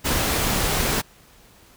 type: noise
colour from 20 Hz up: pink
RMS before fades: -22 dBFS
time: 0.04-1.02 s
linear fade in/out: 20 ms
effects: pink hiss -52 dBFS RMS until 1.76 s